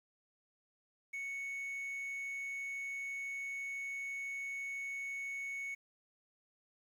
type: tone with quantisation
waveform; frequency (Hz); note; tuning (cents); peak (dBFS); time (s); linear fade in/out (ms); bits
triangle; 2217; C#7; 0; -37; 1.13-5.75; 10; 11
effects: none